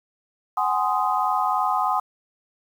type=chord; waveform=sine; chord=Ab dominant seventh; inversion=third; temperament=just; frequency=747.5 / 830.6 / 1038.3 / 1245.9 Hz; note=Gb5 / Ab5 / C6 / Eb6; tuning=+17 / 0 / -14 / +2 cents; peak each=-25 dBFS; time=0.57-2 s; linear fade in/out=5 ms; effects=8-bit

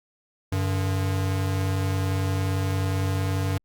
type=tone pair together; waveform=square; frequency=95.6 / 146.83 Hz; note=G2 / D3; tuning=-43 / 0 cents; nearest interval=perfect fifth; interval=743 cents; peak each=-24 / -32 dBFS; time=0.52-3.58 s; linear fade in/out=5 ms; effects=Opus 48 kbps

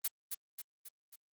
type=noise with echo; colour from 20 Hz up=blue; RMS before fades=-33 dBFS; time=0.04-0.08 s; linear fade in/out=10 ms; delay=270 ms; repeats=4; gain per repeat=-5 dB; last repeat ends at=1.16 s; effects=Opus 24 kbps

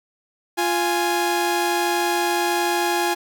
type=tone pair together; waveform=sawtooth; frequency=348.5 / 830.6 Hz; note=F4 / G#5; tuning=-4 / 0 cents; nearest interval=octave + minor third; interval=1504 cents; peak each=-18 dBFS; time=0.57-3.15 s; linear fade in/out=20 ms; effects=none

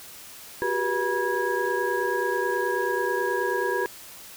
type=tone cluster; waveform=sine; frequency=368.8 / 398.1 / 483.2 / 965 / 1649 Hz; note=F#4 / G4 / B4 / B5 / G#6; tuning=-6 / +27 / -38 / -40 / -13 cents; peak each=-29 dBFS; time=0.62-3.86 s; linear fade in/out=0 ms; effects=tanh soft clip ceiling -12 dBFS + white hiss -44 dBFS RMS until 4.36 s

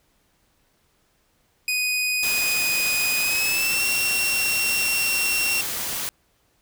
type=tone with pitch glide; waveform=sawtooth; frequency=2489 to 2730 Hz; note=D#7 to F7; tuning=0 to -40 cents; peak=-18 dBFS; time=1.68-5.61 s; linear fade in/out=2 ms; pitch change=+160 cents; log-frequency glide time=3.2-3.85 s
type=noise; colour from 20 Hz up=white; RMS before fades=-28 dBFS; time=2.23-6.09 s; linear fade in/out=0 ms
effects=pink hiss -65 dBFS RMS until 6.61 s

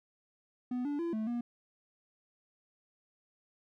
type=tone with pitch steps; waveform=triangle; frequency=248.4 / 289.4 / 338.6 / 218.1 / 239.1 Hz; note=B3 / D4 / E4 / A3 / A#3; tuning=+10 / -25 / +46 / -15 / +44 cents; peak=-30 dBFS; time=0.71-1.41 s; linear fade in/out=5 ms; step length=140 ms; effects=none

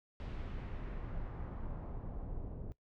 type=noise with low-pass filter sweep; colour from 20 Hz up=brown; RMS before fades=-42 dBFS; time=0.2-2.72 s; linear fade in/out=0 ms; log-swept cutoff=3600 to 540 Hz; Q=1; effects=noise-tail reverb RT60 0.1 s tail -19 dB re dry

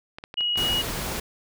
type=clicks; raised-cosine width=0.3 ms; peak=-21 dBFS; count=8; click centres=0.185 / 0.239 / 0.341 / 0.408 / 0.558 / 0.609 / 0.641 / 0.728 s
type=tone; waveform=sine; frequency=2900 Hz; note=F#7; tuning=35 cents flat; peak=-22 dBFS; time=0.37-0.82 s; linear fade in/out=10 ms
type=noise; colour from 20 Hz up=pink; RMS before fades=-30 dBFS; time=0.57-1.2 s; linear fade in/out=5 ms
effects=none

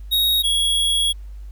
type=tone pair in turn; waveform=square; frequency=3769 / 3328 Hz; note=A#7 / G#7; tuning=+18 / +3 cents; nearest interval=major second; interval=215 cents; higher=first; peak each=-16 / -17 dBFS; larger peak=first; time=0.11-0.43 / 0.43-1.13 s; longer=second; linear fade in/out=20 ms; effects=added 50 Hz sine -32 dBFS peak until 1.51 s + pink hiss -60 dBFS RMS until 1.51 s

